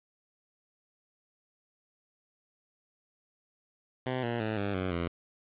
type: tone with pitch steps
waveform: 10% pulse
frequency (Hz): 128.2 / 118.24 / 109.06 / 100.58 / 92.77 / 85.56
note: C3 / A#2 / A2 / G2 / F#2 / F2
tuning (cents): -35 / +25 / -15 / +45 / +5 / -35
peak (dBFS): -22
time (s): 4.06-5.08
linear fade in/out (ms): 5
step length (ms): 170
effects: resampled to 8000 Hz + 8-bit